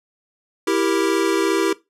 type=chord; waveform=square; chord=E diminished; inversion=none; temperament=equal; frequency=329.6 / 392 / 466.2 Hz; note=E4 / G4 / Bb4; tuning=0 / 0 / 0 cents; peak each=-21 / -21 / -25 dBFS; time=0.67-1.73 s; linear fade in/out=5 ms; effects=noise-tail reverb RT60 0.2 s tail -18 dB re dry + low-pass 11000 Hz 12 dB/octave